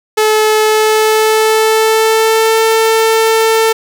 sawtooth tone with pitch glide, 431.7 to 446.4 Hz, A4 to A4, -33 to +25 cents, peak -4 dBFS, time 0.17-3.73 s, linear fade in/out 10 ms, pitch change +58 cents, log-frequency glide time 0.63-2.6 s, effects none

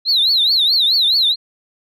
sine tone with vibrato, 3985 Hz, B7, 15 cents sharp, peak -10 dBFS, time 0.05-1.36 s, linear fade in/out 50 ms, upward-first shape triangle, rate 4.7 Hz, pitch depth 230 cents each way, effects tanh soft clip ceiling -8 dBFS

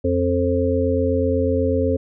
harmonic tone, 88.1 Hz, F2, 16 cents sharp, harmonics 1 / 3 / 5 / 6, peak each -22 / -22 / -22 / -22 dBFS, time 0.04-1.97 s, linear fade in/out 10 ms, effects none

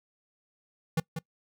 square tone with echo, 162.2 Hz, E3, 28 cents flat, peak -24 dBFS, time 0.97-1 s, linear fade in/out 5 ms, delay 190 ms, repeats 1, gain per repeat -8 dB, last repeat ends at 1.19 s, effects noise-tail reverb RT60 0.1 s tail -23 dB re dry

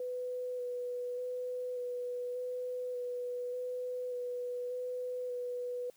sine tone with vibrato, 495.8 Hz, B4, 7 cents sharp, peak -35 dBFS, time 0-5.9 s, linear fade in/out 2 ms, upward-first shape square, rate 0.85 Hz, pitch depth 12 cents each way, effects white hiss -67 dBFS RMS until 5.96 s + high-pass 80 Hz 12 dB/octave

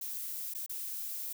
violet noise with dropouts, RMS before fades -39 dBFS, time 0.01-1.33 s, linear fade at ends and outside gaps 5 ms, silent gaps 0.538-0.548 / 0.663-0.694 s, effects none

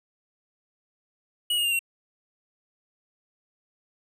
square tone with pitch steps, 2911 / 2853 / 2796 / 2740 Hz, F#7 / F7 / F7 / F7, -29 / +36 / +1 / -34 cents, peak -23 dBFS, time 1.5-1.792 s, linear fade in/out 5 ms, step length 73 ms, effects none

